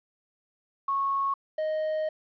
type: tone pair in turn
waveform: sine / triangle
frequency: 1100 / 622.7 Hz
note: C#6 / D#5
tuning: -14 / +1 cents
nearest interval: minor seventh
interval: 985 cents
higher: first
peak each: -24 dBFS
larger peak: neither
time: 0.88-1.34 / 1.58-2.09 s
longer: second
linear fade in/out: 5 ms
effects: resampled to 11025 Hz + 10-bit